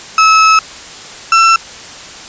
35% pulse tone pair in turn, 1297 / 1340.4 Hz, E6 / E6, -28 / +29 cents, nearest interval minor second, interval 57 cents, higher second, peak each -3 dBFS, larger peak neither, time 0.18-0.59 / 1.32-1.56 s, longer first, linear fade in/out 2 ms, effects white hiss -30 dBFS RMS until 2.28 s + resampled to 16000 Hz

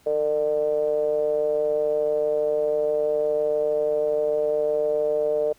triangle ring-modulated tone, 73.9 Hz, D2, 11 cents sharp, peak -15 dBFS, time 0.06-5.53 s, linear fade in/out 10 ms, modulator 527 Hz, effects pink hiss -58 dBFS RMS until 5.58 s

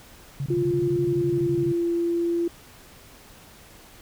sine tone bursts, 138.59 Hz, C#3, in tune, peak -25 dBFS, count 16, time 0.4-1.72 s, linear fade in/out 2 ms, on 60 ms, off 24 ms
sine tone with pitch glide, 349.2 to 341.2 Hz, F4 to F4, 0 to -40 cents, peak -21 dBFS, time 0.5-2.48 s, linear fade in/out 5 ms, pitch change -40 cents, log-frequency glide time 1.01-1.91 s
effects pink hiss -49 dBFS RMS until 4.01 s

